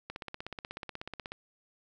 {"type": "click train", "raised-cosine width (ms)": 0.3, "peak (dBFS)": -23, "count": 21, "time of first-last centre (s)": [0.1, 1.32], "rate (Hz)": 16.4, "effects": []}